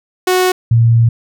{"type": "tone pair in turn", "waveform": ["sawtooth", "sine"], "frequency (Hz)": [367.9, 115.88], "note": ["F#4", "A#2"], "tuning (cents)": [-10, -10], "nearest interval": "octave + minor sixth", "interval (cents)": 2000, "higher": "first", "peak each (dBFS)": -6, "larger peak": "neither", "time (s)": [[0.27, 0.52], [0.71, 1.09]], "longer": "second", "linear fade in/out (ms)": 5, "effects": []}